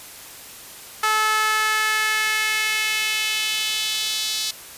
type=tone with high-pass filter sweep; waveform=sawtooth; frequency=432.7 Hz; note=A4; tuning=29 cents flat; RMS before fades=-22 dBFS; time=1.03-4.51 s; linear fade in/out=5 ms; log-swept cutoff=1200 to 4100 Hz; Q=2.2; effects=white hiss -40 dBFS RMS until 4.77 s + resampled to 32000 Hz

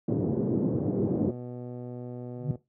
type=band-pass noise; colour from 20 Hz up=white; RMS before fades=-27 dBFS; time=0.08-1.31 s; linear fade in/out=5 ms; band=110 to 380 Hz; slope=24 dB/octave
type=click train; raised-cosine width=2 ms; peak=-27 dBFS; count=185; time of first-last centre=1.06-2.556 s; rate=123 Hz
type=tone with exponential growth; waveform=sine; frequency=145.2 Hz; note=D3; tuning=19 cents flat; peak=-20 dBFS; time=2.36-2.51 s; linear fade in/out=2 ms; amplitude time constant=32 ms
effects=noise-tail reverb RT60 0.2 s tail -17 dB re dry + high-pass 60 Hz 12 dB/octave

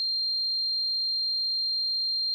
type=tone; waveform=sine; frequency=4186 Hz; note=C8; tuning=in tune; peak=-25 dBFS; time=0-2.34 s; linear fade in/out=0 ms; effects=10-bit

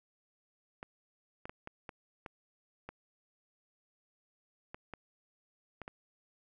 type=clicks; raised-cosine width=0.5 ms; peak=-28 dBFS; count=11; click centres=0.829 / 1.455 / 1.495 / 1.674 / 1.892 / 2.262 / 2.89 / 4.745 / 4.937 / 5.817 / 5.879 s; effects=none

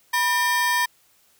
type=ring-modulated tone; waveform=40% pulse; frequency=1393 Hz; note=F6; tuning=5 cents flat; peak=-15 dBFS; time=0.13-0.86 s; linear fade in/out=10 ms; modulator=416 Hz; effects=white hiss -60 dBFS RMS until 1.39 s

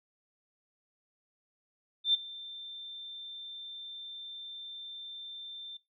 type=tone with ADSR envelope; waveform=sine; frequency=3570 Hz; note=A7; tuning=24 cents sharp; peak=-21 dBFS; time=2.04-5.77 s; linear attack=100 ms; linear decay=15 ms; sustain=-21 dB; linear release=4 ms; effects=noise-tail reverb RT60 0.2 s tail -18 dB re dry

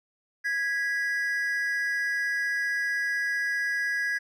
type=tone pair together; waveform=triangle; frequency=1655 / 1960.6 Hz; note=G#6 / B6; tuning=-6 / -13 cents; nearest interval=minor third; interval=293 cents; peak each=-25 / -29 dBFS; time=0.44-4.19 s; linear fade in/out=20 ms; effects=none

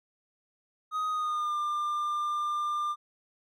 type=tone with pitch glide; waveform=triangle; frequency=1252 to 1196.2 Hz; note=D#6 to D6; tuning=+10 to +31 cents; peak=-26 dBFS; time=0.91-2.96 s; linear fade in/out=50 ms; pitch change=-79 cents; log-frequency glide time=1.09-1.55 s; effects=none

